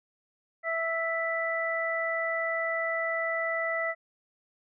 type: harmonic tone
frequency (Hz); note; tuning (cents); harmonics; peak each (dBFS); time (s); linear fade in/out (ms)
659.3; E5; 0; 1 / 2 / 3; -31 / -35 / -30; 0.63-3.95; 50
effects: none